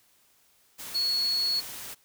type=tone in noise; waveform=sine; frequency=4365 Hz; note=C#8; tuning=28 cents flat; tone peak=-24 dBFS; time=0.94-1.61 s; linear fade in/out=20 ms; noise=white; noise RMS=-40 dBFS; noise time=0.78-1.95 s; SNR=+13 dB; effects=white hiss -64 dBFS RMS until 2.04 s